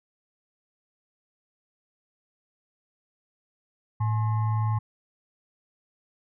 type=tone with frequency modulation; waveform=sine; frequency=110 Hz; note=A2; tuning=in tune; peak=-22 dBFS; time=4-4.79 s; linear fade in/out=10 ms; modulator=958 Hz; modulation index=0.41; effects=none